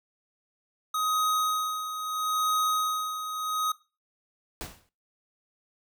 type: tone with tremolo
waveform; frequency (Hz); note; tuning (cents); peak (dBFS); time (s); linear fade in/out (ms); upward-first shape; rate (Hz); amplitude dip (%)
square; 1257; D#6; +17; -24; 0.94-3.72; 5; sine; 0.76; 65
type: noise with exponential decay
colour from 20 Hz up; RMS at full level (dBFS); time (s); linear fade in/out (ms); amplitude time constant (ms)
pink; -34; 4.61-4.89; 0; 60
effects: noise-tail reverb RT60 0.3 s tail -19 dB re dry